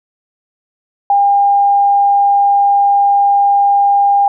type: tone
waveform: sine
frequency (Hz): 804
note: G5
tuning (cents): +44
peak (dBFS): -7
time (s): 1.1-4.28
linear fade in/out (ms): 2
effects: none